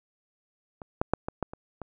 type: clicks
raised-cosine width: 1 ms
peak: -26 / -10 / -8 / -17 / -14 / -25 / -23 dBFS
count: 7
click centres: 0.818 / 1.015 / 1.136 / 1.285 / 1.427 / 1.535 / 1.817 s
effects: none